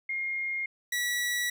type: tone pair in turn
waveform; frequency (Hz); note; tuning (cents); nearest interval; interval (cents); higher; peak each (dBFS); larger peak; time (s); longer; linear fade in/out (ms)
sine / sawtooth; 2133 / 1941.3; C7 / B6; +33 / -30; major second; 163; first; -29 / -24; second; 0.09-0.66 / 0.92-1.5; second; 5
effects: none